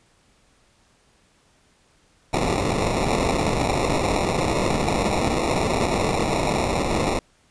white noise with sample-and-hold, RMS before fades -22 dBFS, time 2.33-7.19 s, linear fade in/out 2 ms, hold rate 1575 Hz, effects pink hiss -60 dBFS RMS until 7.5 s + resampled to 22050 Hz

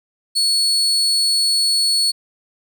35% pulse tone, 4400 Hz, C#8, 14 cents flat, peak -13 dBFS, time 0.35-2.12 s, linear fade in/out 20 ms, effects none

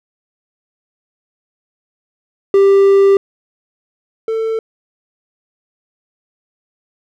triangle tone pair in turn, 394.1 / 446.3 Hz, G4 / A4, +9 / +25 cents, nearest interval major second, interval 216 cents, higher second, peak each -4 / -13 dBFS, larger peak first, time 2.54-3.17 / 4.28-4.59 s, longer first, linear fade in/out 2 ms, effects none

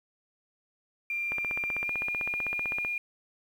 sine tone with pitch glide, 2383 to 2419 Hz, D7 to D#7, +25 to -49 cents, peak -29 dBFS, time 1.1-2.98 s, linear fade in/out 2 ms, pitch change +26 cents, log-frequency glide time 1.84-1.9 s
click train, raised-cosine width 0.5 ms, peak -21 dBFS, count 25, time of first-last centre 1.32-2.849 s, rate 15.7 Hz
effects 9-bit

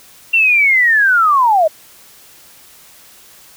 sine linear sweep, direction down, 2745 to 600 Hz, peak -8 dBFS, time 0.33-1.68 s, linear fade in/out 10 ms, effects white hiss -43 dBFS RMS until 3.56 s

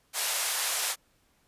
white band-pass noise, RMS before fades -30 dBFS, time 0.13-0.96 s, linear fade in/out 50 ms, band 550 to 12000 Hz, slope 24 dB/octave, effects pink hiss -68 dBFS RMS until 1.47 s + resampled to 32000 Hz

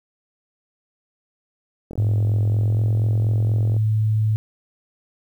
click train, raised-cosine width 2 ms, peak -20 dBFS, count 83, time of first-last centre 1.91-3.765 s, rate 44.2 Hz
sine tone with pitch glide, 105.4 to 108.3 Hz, G#2 to A2, +26 to -27 cents, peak -16 dBFS, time 1.98-4.36 s, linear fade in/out 0 ms, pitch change +47 cents, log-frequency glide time 2.5-2.83 s
effects 9-bit

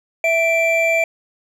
triangle tone pair together, 659.3 / 2349 Hz, E5 / D7, 0 / 0 cents, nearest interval octave + minor seventh, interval 2200 cents, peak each -15 dBFS, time 0.24-1.04 s, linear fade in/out 2 ms, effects none

